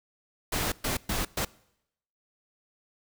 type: noise bursts at uneven times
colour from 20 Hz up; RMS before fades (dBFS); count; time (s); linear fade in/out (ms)
pink; -29; 4; 0.52-0.72 / 0.84-0.97 / 1.09-1.25 / 1.37-1.45; 5
effects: noise-tail reverb RT60 0.8 s tail -23 dB re dry